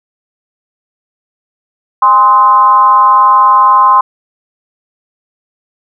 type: tone with frequency modulation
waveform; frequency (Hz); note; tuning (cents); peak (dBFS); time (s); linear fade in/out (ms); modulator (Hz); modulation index
sine; 1041; C6; -9; -3; 2.02-4.01; 5; 224; 0.63
effects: none